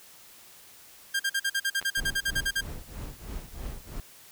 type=tone bursts; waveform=sawtooth; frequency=1600 Hz; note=G6; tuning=35 cents sharp; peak=-21 dBFS; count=15; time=1.14-2.611 s; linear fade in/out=10 ms; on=57 ms; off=44 ms
type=clicks; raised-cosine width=0.3 ms; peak=-24 dBFS; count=2; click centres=1.815 / 1.826 s
type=noise with tremolo; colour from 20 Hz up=brown; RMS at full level=-34 dBFS; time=1.97-4 s; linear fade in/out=2 ms; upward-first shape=triangle; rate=3.1 Hz; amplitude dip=95%
effects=white hiss -52 dBFS RMS until 4.31 s